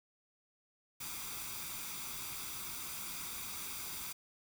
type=noise with comb filter; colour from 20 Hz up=white; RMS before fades=-43 dBFS; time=1-4.13 s; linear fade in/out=10 ms; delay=0.84 ms; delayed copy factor=+0.6; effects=none